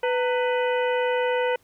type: harmonic tone with a mistuned harmonic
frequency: 497.1 Hz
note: B4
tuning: 11 cents sharp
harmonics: 1 / 2 / 3 / 4 / 5 / 6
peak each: -22 / -28 / -32 / -34 / -36 / -38 dBFS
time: 0.03-1.56 s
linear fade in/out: 5 ms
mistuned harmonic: 2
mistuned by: -140 cents
effects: pink hiss -62 dBFS RMS until 1.63 s